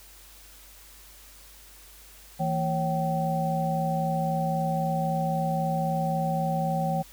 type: tone cluster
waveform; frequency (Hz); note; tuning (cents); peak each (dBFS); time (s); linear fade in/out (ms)
sine; 164.5 / 228.3 / 550 / 768; E3 / A#3 / C#5 / G5; -3 / -36 / -14 / -36; -27 / -36 / -32 / -28; 2.39-7.03; 20
effects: added 49 Hz sine -53 dBFS peak until 7.12 s + white hiss -51 dBFS RMS until 7.12 s